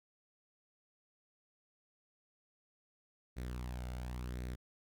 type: tone with flanger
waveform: sawtooth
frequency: 61.74 Hz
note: B1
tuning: in tune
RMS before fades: -42 dBFS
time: 3.36-4.56 s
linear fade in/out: 20 ms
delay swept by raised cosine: 0.49 to 1.42 ms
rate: 0.93 Hz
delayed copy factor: +0.5
effects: none

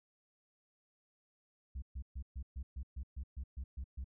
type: tone bursts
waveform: sine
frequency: 65.41 Hz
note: C2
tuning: in tune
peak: -36 dBFS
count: 12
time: 1.75-4.044 s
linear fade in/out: 10 ms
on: 72 ms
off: 130 ms
effects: tanh soft clip ceiling -38 dBFS

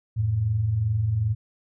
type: tone pair together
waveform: sine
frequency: 86.99 / 109.6 Hz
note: F2 / A2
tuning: -6 / -6 cents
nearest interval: major third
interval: 400 cents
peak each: -30 / -21 dBFS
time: 0.16-1.35 s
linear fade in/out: 20 ms
effects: none

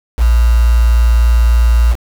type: tone with quantisation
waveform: sine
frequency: 58.27 Hz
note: A#1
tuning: in tune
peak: -6 dBFS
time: 0.17-1.96 s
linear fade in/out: 50 ms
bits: 4
effects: none

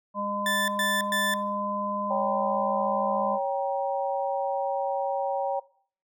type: harmonic tone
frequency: 203.8 Hz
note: G#3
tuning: 32 cents flat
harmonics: 1 / 3 / 5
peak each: -34 / -33 / -29 dBFS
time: 0.14-3.39 s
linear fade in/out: 50 ms
type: tone bursts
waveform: 30% pulse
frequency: 1760 Hz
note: A6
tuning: in tune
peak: -22 dBFS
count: 3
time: 0.46-1.34 s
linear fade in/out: 2 ms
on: 220 ms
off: 110 ms
type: chord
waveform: sine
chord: G diminished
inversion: second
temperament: equal with one note detuned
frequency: 554.4 / 784 / 945.3 Hz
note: Db5 / G5 / Bb5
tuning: 0 / 0 / +24 cents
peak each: -28 / -29 / -32 dBFS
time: 2.1-5.6 s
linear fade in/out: 10 ms
effects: noise-tail reverb RT60 0.5 s tail -20 dB re dry

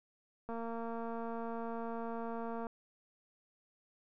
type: click train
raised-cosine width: 1 ms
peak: -29 dBFS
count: 502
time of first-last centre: 0.49-2.668 s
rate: 230 Hz
effects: none

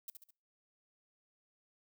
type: noise with echo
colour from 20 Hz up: violet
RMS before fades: -44 dBFS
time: 0.08-0.1 s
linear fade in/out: 2 ms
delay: 69 ms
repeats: 3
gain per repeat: -6 dB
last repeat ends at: 0.307 s
effects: noise-tail reverb RT60 0.4 s tail -25 dB re dry

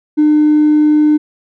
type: tone with hard clipping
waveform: sine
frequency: 301.9 Hz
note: D4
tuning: 48 cents sharp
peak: -7 dBFS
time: 0.17-1.18 s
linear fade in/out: 20 ms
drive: 1 dB
effects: none

